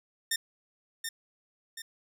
10% pulse tone with echo, 1818 Hz, A#6, 44 cents flat, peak -18 dBFS, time 0.31-0.36 s, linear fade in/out 5 ms, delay 730 ms, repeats 2, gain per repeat -6 dB, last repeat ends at 1.82 s, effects none

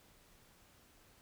silence, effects pink hiss -65 dBFS RMS until 1.21 s

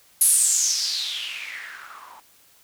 violet noise with low-pass filter sweep, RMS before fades -24 dBFS, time 0.21-2.2 s, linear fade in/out 2 ms, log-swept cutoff 11000 to 890 Hz, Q 6.1, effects white hiss -56 dBFS RMS until 2.63 s

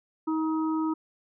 harmonic tone, 316.7 Hz, D#4, 31 cents sharp, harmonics 1 / 3 / 4, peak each -25 / -35 / -37 dBFS, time 0.27-0.94 s, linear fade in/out 10 ms, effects none

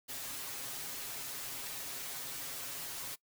white noise with comb filter, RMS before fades -42 dBFS, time 0.08-3.16 s, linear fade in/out 20 ms, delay 7.3 ms, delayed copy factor +1, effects noise-tail reverb RT60 0.1 s tail -21 dB re dry

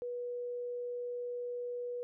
sine tone, 486.9 Hz, B4, 25 cents flat, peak -36 dBFS, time 0.02-2.03 s, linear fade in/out 0 ms, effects none

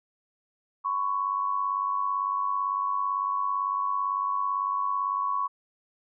sine tone pair together, 1014.1 / 1112 Hz, B5 / C#6, +46 / +5 cents, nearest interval major second, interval 159 cents, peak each -31 / -26 dBFS, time 0.84-5.48 s, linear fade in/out 20 ms, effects none

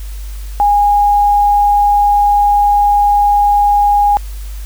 sine tone, 820 Hz, G#5, 22 cents flat, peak -7 dBFS, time 0.6-4.17 s, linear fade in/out 0 ms, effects added 50 Hz sine -22 dBFS peak until 4.65 s + white hiss -39 dBFS RMS until 4.65 s

